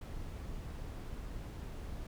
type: noise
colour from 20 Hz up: brown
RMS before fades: -43 dBFS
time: 0.01-2.07 s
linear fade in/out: 5 ms
effects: none